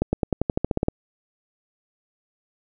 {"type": "accelerating click train", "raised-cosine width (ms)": 2, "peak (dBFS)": -7, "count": 12, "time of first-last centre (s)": [0.02, 0.884], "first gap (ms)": 110, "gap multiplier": 0.93, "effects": []}